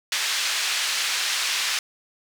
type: band-pass noise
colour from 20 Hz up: pink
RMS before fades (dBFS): -25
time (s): 0.12-1.79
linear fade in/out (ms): 2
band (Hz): 2100 to 6400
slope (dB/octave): 12
effects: none